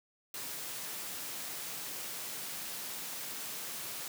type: high-pass noise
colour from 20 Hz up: white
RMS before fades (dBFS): -41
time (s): 0.34-4.08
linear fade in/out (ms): 2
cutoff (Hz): 110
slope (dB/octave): 24
effects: none